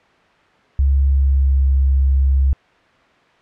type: tone with pitch glide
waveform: sine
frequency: 68.6 to 67.46 Hz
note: C#2 to C#2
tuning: -17 to -46 cents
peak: -11 dBFS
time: 0.79-2.53 s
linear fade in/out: 0 ms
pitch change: -29 cents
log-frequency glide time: 1.04-1.6 s
effects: white hiss -52 dBFS RMS until 3.41 s + low-pass 2000 Hz 12 dB/octave